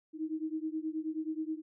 sine beating tone pair, 311.1 / 320.5 Hz, D#4 / E4, 0 / -49 cents, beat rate 9.4 Hz, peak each -36 / -37 dBFS, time 0.13-1.62 s, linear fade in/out 50 ms, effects none

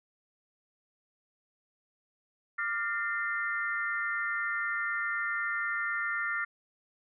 sine tone cluster, 1177 / 1404 / 1812 / 2072 Hz, D6 / F6 / A#6 / C7, +3 / +9 / -50 / -17 cents, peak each -40 / -33 / -33 / -39 dBFS, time 2.58-6.45 s, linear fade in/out 10 ms, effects none

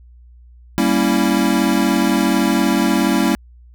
square chord, G diminished seventh, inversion none, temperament equal, 196 / 233.1 / 277.2 / 329.6 Hz, G3 / Bb3 / Db4 / Fb4, 0 / 0 / 0 / 0 cents, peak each -20 dBFS, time 0.78-3.35 s, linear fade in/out 0 ms, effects added 60 Hz sine -41 dBFS peak until 3.74 s

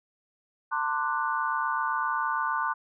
sine chord, D dominant seventh, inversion second, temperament equal with one note detuned, 899.5 / 1046.5 / 1174.7 / 1480 Hz, A5 / C6 / D6 / F#6, +38 / 0 / 0 / 0 cents, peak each -31 dBFS, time 0.71-2.74 s, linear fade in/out 20 ms, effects none

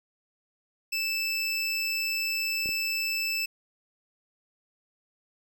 25% pulse tone, 2637 Hz, E7, in tune, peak -23 dBFS, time 0.92-3.46 s, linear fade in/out 10 ms
clicks, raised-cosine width 2 ms, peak -27 dBFS, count 2, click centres 2.659 / 2.691 s
effects none

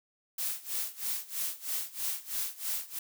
blue noise with tremolo, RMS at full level -32 dBFS, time 0.38-2.99 s, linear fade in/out 5 ms, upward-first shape sine, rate 3.1 Hz, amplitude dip 90%, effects none

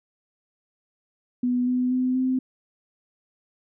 sine tone with pitch steps, 247.3 / 250.9 / 254.5 / 258.2 Hz, B3 / B3 / C4 / C4, +3 / +28 / -48 / -23 cents, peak -20 dBFS, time 1.43-2.39 s, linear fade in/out 5 ms, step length 240 ms, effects none

